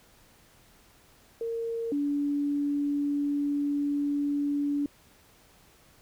sine tone pair in turn, 460 / 287.5 Hz, A#4 / D4, -23 / -37 cents, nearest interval minor sixth, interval 814 cents, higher first, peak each -29 / -25 dBFS, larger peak second, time 1.41-1.92 / 1.92-4.86 s, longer second, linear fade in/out 2 ms, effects pink hiss -59 dBFS RMS until 6.01 s

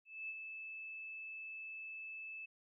sine tone with ADSR envelope, 2621 Hz, E7, 11 cents flat, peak -40 dBFS, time 0.05-2.46 s, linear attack 240 ms, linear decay 40 ms, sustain -5 dB, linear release 11 ms, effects none

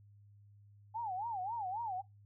sine tone with vibrato, 830.6 Hz, G#5, in tune, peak -36 dBFS, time 0.94-2.02 s, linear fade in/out 20 ms, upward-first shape sine, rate 3.7 Hz, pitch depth 230 cents each way, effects noise-tail reverb RT60 0.2 s tail -22 dB re dry + added 102 Hz sine -58 dBFS peak until 2.25 s

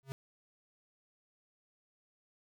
square tone with exponential growth, 134.9 Hz, C#3, 47 cents flat, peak -35 dBFS, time 0.03-0.12 s, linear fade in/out 0 ms, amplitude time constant 19 ms, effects none

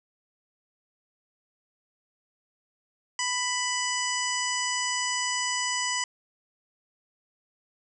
harmonic tone with a mistuned harmonic, 992 Hz, B5, 7 cents sharp, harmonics 1 / 2 / 3 / 5 / 6 / 7 / 8, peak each -32 / -32 / -34 / -34 / -35 / -36 / -36 dBFS, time 3.19-6.04 s, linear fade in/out 2 ms, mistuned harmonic 7, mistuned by +17 cents, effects none

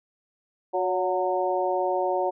harmonic tone with a mistuned harmonic, 182.9 Hz, F#3, 20 cents flat, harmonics 2 / 3 / 4 / 5, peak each -28 / -27 / -27 / -30 dBFS, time 0.73-2.31 s, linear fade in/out 20 ms, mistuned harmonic 3, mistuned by +41 cents, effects none

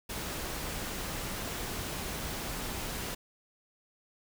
pink noise, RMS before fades -37 dBFS, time 0.09-3.15 s, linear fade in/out 10 ms, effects none

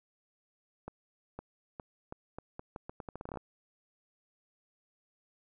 accelerating click train, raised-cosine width 1 ms, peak -27 dBFS, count 18, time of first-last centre 0.88-3.373 s, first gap 510 ms, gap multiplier 0.8, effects none

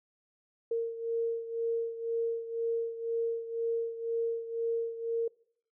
sine beating tone pair, 460 / 462 Hz, A#4 / A#4, -23 / -16 cents, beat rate 2 Hz, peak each -31 / -36 dBFS, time 0.71-5.28 s, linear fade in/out 5 ms, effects noise-tail reverb RT60 0.7 s tail -24 dB re dry

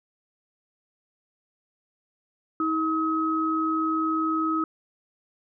sine tone pair together, 318.7 / 1274 Hz, D#4 / D#6, +42 / +41 cents, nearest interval 2 octaves, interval 2399 cents, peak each -25 dBFS, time 2.6-4.64 s, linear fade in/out 2 ms, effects none

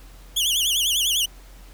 sawtooth tone with vibrato, 3126 Hz, G7, 6 cents flat, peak -16 dBFS, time 0.36-1.26 s, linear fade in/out 10 ms, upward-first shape triangle, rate 10 Hz, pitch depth 220 cents each way, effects added 44 Hz sine -42 dBFS peak until 1.73 s + pink hiss -51 dBFS RMS until 1.73 s

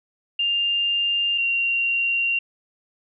sine tone pair in turn, 2800 / 2761 Hz, F7 / F7, +4 / -20 cents, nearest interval unison, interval 24 cents, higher first, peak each -19 dBFS, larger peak neither, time 0.39-1.38 / 1.38-2.39 s, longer second, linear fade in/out 5 ms, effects none

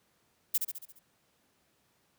violet noise with echo, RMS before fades -26 dBFS, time 0.54-0.58 s, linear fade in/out 10 ms, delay 69 ms, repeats 6, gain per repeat -5 dB, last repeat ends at 0.994 s, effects pink hiss -71 dBFS RMS until 2.18 s + high-pass 100 Hz 12 dB/octave

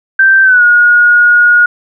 sine tone with pitch glide, 1563 to 1441.6 Hz, G6 to F#6, -6 to -45 cents, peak -3 dBFS, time 0.19-1.66 s, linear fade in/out 5 ms, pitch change -139 cents, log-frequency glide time 0.43-0.63 s, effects none

